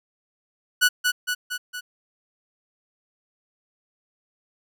sawtooth tone with echo, 1476 Hz, F#6, 5 cents flat, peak -11 dBFS, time 0.81-0.89 s, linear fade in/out 20 ms, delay 230 ms, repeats 4, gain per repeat -4 dB, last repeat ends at 1.81 s, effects none

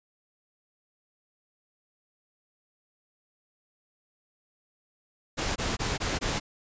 pink noise bursts, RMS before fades -29 dBFS, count 5, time 5.37-6.4 s, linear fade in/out 20 ms, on 190 ms, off 20 ms, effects resampled to 16000 Hz

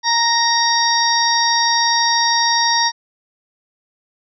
harmonic tone, 932.3 Hz, A#5, in tune, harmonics 1 / 2 / 4 / 5 / 6, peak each -17 / -21 / -23 / -22 / -18 dBFS, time 0.03-2.92 s, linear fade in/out 50 ms, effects none

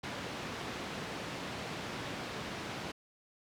pink band-pass noise, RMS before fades -41 dBFS, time 0.03-2.92 s, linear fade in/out 10 ms, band 130 to 4200 Hz, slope 12 dB/octave, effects none

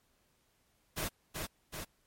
pink noise with echo, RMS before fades -36 dBFS, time 0.96-1.09 s, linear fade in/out 20 ms, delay 380 ms, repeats 2, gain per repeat -3 dB, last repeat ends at 1.85 s, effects pink hiss -73 dBFS RMS until 2.06 s + MP3 64 kbps

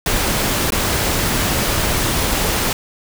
pink noise with dropouts, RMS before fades -18 dBFS, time 0.06-2.73 s, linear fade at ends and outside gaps 2 ms, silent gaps 0.705-0.721 s, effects none

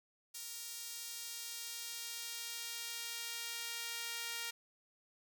sawtooth tone with high-pass filter sweep, 466.2 Hz, A#4, in tune, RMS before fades -44 dBFS, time 0.34-4.51 s, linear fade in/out 10 ms, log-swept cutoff 5700 to 2200 Hz, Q 0.76, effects none

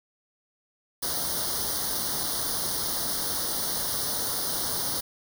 white noise with comb filter, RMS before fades -29 dBFS, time 1.02-5.01 s, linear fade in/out 10 ms, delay 0.2 ms, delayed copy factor +1, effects none

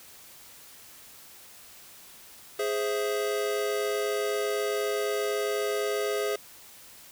square chord, Ab augmented, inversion none, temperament equal, 415.3 / 523.3 / 659.3 Hz, Ab4 / C5 / E5, 0 / 0 / 0 cents, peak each -29 / -34 / -35 dBFS, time 2.59-6.36 s, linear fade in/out 5 ms, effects white hiss -50 dBFS RMS until 7.11 s

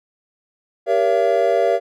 triangle chord, G diminished seventh, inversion none, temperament just, 392 / 470.4 / 564.5 / 677.4 Hz, G4 / Bb4 / Db5 / Fb5, 0 / +16 / +31 / +47 cents, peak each -20 / -18 / -18 / -16 dBFS, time 0.86-1.8 s, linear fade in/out 50 ms, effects none

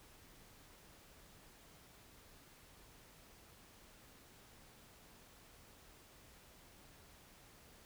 silence, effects pink hiss -62 dBFS RMS until 7.85 s

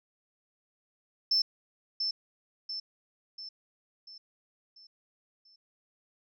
sine tone with echo, 5300 Hz, E8, 9 cents sharp, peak -22 dBFS, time 1.31-1.42 s, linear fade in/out 5 ms, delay 690 ms, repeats 6, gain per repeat -6 dB, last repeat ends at 5.56 s, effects tanh soft clip ceiling -18 dBFS

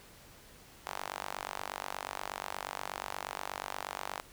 sawtooth tone with high-pass filter, 48.37 Hz, G1, 22 cents flat, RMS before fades -41 dBFS, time 0.86-4.2 s, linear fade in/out 0 ms, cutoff 850 Hz, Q 1.8, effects pink hiss -56 dBFS RMS until 4.32 s

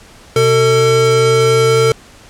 square tone pair together, 126.3 / 449.7 Hz, B2 / A4, +39 / +38 cents, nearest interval octave + minor seventh, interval 2199 cents, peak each -16 / -10 dBFS, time 0.36-1.92 s, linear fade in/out 2 ms, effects pink hiss -41 dBFS RMS until 2.29 s + low-pass 9000 Hz 12 dB/octave

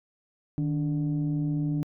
sine tone pair together, 153.5 / 290.1 Hz, D#3 / D4, -23 / -21 cents, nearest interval major seventh, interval 1102 cents, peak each -25 / -28 dBFS, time 0.58-1.83 s, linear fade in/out 0 ms, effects tanh soft clip ceiling -20 dBFS

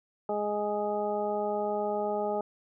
harmonic tone, 207.9 Hz, G#3, 2 cents sharp, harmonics 1 / 2 / 3 / 4 / 6, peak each -38 / -32 / -32 / -33 / -43 dBFS, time 0.29-2.41 s, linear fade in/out 2 ms, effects none

